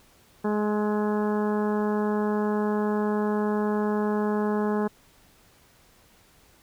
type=harmonic tone with a mistuned harmonic; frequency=210 Hz; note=G#3; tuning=19 cents sharp; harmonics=1 / 2 / 3 / 4 / 5 / 6 / 7 / 8; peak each=-25 / -27 / -36 / -34 / -36 / -42 / -43 / -43 dBFS; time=0.44-4.88 s; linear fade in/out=10 ms; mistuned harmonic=6; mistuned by=+24 cents; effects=pink hiss -58 dBFS RMS until 6.62 s